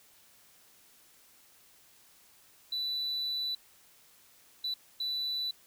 sine tone bursts at uneven times, 3973 Hz, B7, 10 cents sharp, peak -29 dBFS, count 3, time 2.72-3.55 / 4.64-4.74 / 5-5.51 s, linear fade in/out 5 ms, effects tanh soft clip ceiling -29 dBFS + white hiss -61 dBFS RMS until 5.66 s

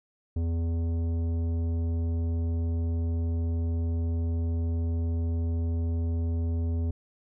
triangle tone with tanh clipping, 83.3 Hz, E2, 19 cents sharp, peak -27 dBFS, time 0.36-6.91 s, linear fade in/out 5 ms, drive 16 dB, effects none

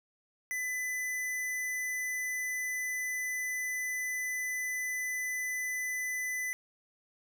square tone, 2004 Hz, B6, 25 cents sharp, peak -33 dBFS, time 0.51-6.53 s, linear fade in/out 0 ms, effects none

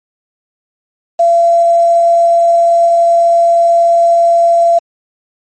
sine tone with quantisation, 680 Hz, F5, 46 cents flat, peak -5 dBFS, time 1.19-4.79 s, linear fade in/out 10 ms, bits 5, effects MP3 32 kbps

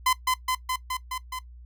sawtooth tone with echo, 1022 Hz, C6, 41 cents flat, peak -16 dBFS, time 0.06-0.13 s, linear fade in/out 5 ms, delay 210 ms, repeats 6, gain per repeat -2 dB, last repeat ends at 1.39 s, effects noise-tail reverb RT60 0.1 s tail -17 dB re dry + added 60 Hz sine -43 dBFS peak until 1.65 s

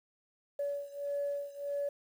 sine beating tone pair, 569 / 570.6 Hz, C#5 / C#5, +45 / +50 cents, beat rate 1.6 Hz, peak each -35 / -37 dBFS, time 0.59-1.89 s, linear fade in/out 5 ms, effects tanh soft clip ceiling -27 dBFS + 10-bit

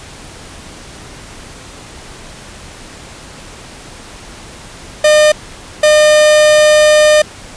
45% pulse tone bursts at uneven times, 607 Hz, D#5, 43 cents flat, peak -5 dBFS, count 2, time 5.04-5.32 / 5.83-7.22 s, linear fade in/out 5 ms, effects pink hiss -33 dBFS RMS until 7.56 s + resampled to 22050 Hz

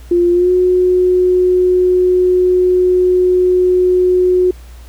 sine tone with pitch glide, 349.2 to 364.2 Hz, F4 to F#4, 0 to -27 cents, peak -8 dBFS, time 0.11-4.51 s, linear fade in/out 5 ms, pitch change +73 cents, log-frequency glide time 0.32-0.51 s, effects added 60 Hz sine -32 dBFS peak until 4.88 s + pink hiss -45 dBFS RMS until 4.88 s

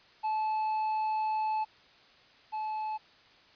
triangle tone pair in turn, 867 / 864 Hz, A5 / A5, -26 / -32 cents, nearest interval unison, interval 6 cents, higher first, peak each -26 / -30 dBFS, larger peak first, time 0.23-1.65 / 2.52-2.98 s, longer first, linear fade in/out 20 ms, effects white hiss -59 dBFS RMS until 3.55 s + resampled to 11025 Hz

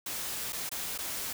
white noise with dropouts, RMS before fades -36 dBFS, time 0.06-1.33 s, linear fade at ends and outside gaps 5 ms, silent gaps 0.524-0.529 / 0.693-0.715 / 0.979-0.986 s, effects none

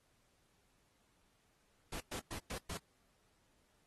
pink noise bursts, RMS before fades -44 dBFS, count 5, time 1.92-2.775 s, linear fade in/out 5 ms, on 83 ms, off 110 ms, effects pink hiss -75 dBFS RMS until 3.86 s + AAC 32 kbps

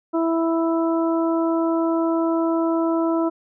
harmonic tone, 329.6 Hz, E4, in tune, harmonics 1 / 2 / 3 / 4, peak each -19 / -25 / -29 / -31 dBFS, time 0.13-3.3 s, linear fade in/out 20 ms, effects none

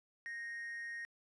triangle tone with amplitude modulation, 1864.7 Hz, A#6, in tune, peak -37 dBFS, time 0.26-1.05 s, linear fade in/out 0 ms, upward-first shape sine, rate 243 Hz, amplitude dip 45%, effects tanh soft clip ceiling -34 dBFS + resampled to 24000 Hz

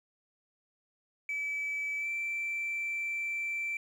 sine tone with pitch glide, 2300 to 2338 Hz, D7 to D7, -37 to -8 cents, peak -30 dBFS, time 1.29-3.77 s, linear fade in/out 2 ms, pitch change +29 cents, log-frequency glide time 1.98-2.08 s, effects tanh soft clip ceiling -29 dBFS + 10-bit

